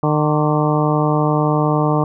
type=harmonic tone with a mistuned harmonic; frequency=151.3 Hz; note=D#3; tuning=48 cents flat; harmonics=1 / 2 / 3 / 4 / 5 / 6 / 7 / 8; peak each=-17 / -20 / -22 / -23 / -24 / -25 / -25 / -26 dBFS; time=0.03-2.04 s; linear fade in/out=2 ms; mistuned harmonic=8; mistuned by=-73 cents; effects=none